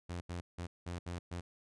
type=tone bursts at uneven times; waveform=sawtooth; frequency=87.31 Hz; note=F2; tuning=in tune; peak=-35 dBFS; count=6; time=0.09-0.21 / 0.29-0.41 / 0.58-0.67 / 0.86-0.99 / 1.06-1.19 / 1.31-1.41 s; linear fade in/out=10 ms; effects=resampled to 22050 Hz